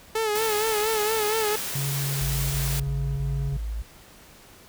sawtooth tone with vibrato, 432 Hz, A4, 32 cents flat, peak -19 dBFS, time 0.15-1.56 s, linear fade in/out 5 ms, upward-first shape sine, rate 4.3 Hz, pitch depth 64 cents each way
white noise, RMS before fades -31 dBFS, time 0.35-2.8 s, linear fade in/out 5 ms
triangle tone, 138.59 Hz, C#3, in tune, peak -24 dBFS, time 1.75-3.57 s, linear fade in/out 5 ms
sine tone bursts, 54.5 Hz, A1, 16 cents flat, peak -27 dBFS, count 5, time 2.21-3.822 s, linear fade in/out 5 ms, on 300 ms, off 28 ms
effects pink hiss -50 dBFS RMS until 4.68 s

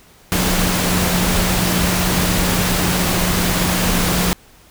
sine tone in noise, 180 Hz, F#3, 47 cents flat, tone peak -20 dBFS, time 0.32-4.33 s, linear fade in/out 0 ms, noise pink, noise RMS -18 dBFS, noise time 0.32-4.33 s, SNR -5 dB, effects pink hiss -48 dBFS RMS until 4.7 s

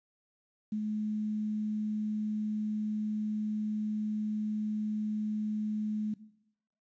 sine tone with quantisation, 213.1 Hz, G#3, 45 cents sharp, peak -30 dBFS, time 0.72-6.14 s, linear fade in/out 5 ms, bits 10, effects noise-tail reverb RT60 0.8 s tail -17 dB re dry + resampled to 16000 Hz

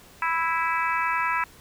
harmonic tone with a mistuned harmonic, 329.6 Hz, E4, in tune, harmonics 3 / 4 / 5 / 6 / 7 / 8, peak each -26 / -28 / -30 / -32 / -33 / -34 dBFS, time 0.22-1.44 s, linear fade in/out 2 ms, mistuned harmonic 8, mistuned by -21 cents, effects pink hiss -51 dBFS RMS until 1.6 s

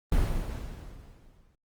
brown noise with exponential decay, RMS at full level -23 dBFS, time 0.12-1.55 s, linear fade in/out 2 ms, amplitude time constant 310 ms, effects Opus 24 kbps

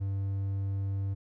triangle tone, 98 Hz, G2, in tune, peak -27 dBFS, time 0-1.15 s, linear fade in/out 20 ms, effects none

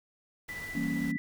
pink noise, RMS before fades -46 dBFS, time 0.48-1.12 s, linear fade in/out 10 ms
sine tone with tremolo, 1980 Hz, B6, 4 cents sharp, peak -36 dBFS, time 0.49-1.18 s, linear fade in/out 0 ms, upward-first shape triangle, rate 15 Hz, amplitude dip 40%
sine chord, E diminished seventh, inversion none, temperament equal with one note detuned, 166.83 / 196 / 233.1 / 277.2 Hz, E3 / G3 / Bb3 / Db4, +21 / 0 / 0 / 0 cents, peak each -36 / -38 / -33 / -33 dBFS, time 0.75-1.17 s, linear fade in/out 5 ms
effects none

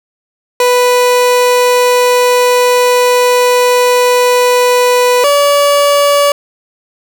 30% pulse tone pair in turn, 493.9 / 572.9 Hz, B4 / D5, 0 / -43 cents, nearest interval minor third, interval 257 cents, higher second, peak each -4 dBFS, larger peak neither, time 0.6-5.24 / 5.24-6.32 s, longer first, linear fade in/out 2 ms, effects none

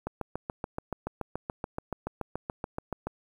click train, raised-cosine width 1 ms, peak -18 dBFS, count 22, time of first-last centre 0.07-3.07 s, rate 7 Hz, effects 9-bit

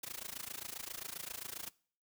white noise with amplitude modulation, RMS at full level -41 dBFS, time 0.03-1.7 s, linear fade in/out 5 ms, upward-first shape sine, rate 27.5 Hz, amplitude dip 95%, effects noise-tail reverb RT60 0.5 s tail -23 dB re dry

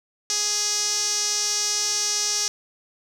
sawtooth tone with band-pass filter, 415.3 Hz, G#4, in tune, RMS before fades -24 dBFS, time 0.3-2.48 s, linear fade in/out 0 ms, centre 5800 Hz, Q 5.4, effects none

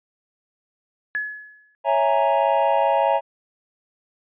sine tone with exponential decay, 1700 Hz, G#6, 40 cents sharp, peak -20 dBFS, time 1.15-1.75 s, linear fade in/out 0 ms, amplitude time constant 130 ms
triangle chord, A# half-diminished seventh, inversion first, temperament equal, 554.4 / 659.3 / 830.6 / 932.3 Hz, C#5 / E5 / G#5 / A#5, 0 / 0 / 0 / 0 cents, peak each -20 dBFS, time 1.84-3.21 s, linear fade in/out 50 ms
effects resampled to 8000 Hz

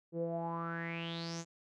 sawtooth tone with low-pass filter sweep, 167.2 Hz, E3, 25 cents sharp, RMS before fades -39 dBFS, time 0.12-1.45 s, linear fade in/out 50 ms, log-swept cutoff 410 to 7000 Hz, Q 7.8, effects none

